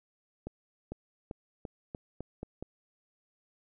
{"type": "accelerating click train", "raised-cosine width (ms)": 2, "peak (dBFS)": -25, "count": 8, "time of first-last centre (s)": [0.47, 2.626], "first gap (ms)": 450, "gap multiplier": 0.87, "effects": []}